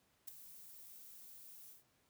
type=noise with ADSR envelope; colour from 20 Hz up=violet; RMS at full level=-44 dBFS; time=0.27-1.84 s; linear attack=13 ms; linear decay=8 ms; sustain=-12 dB; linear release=150 ms; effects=pink hiss -75 dBFS RMS until 2.09 s + high-pass 80 Hz 12 dB/octave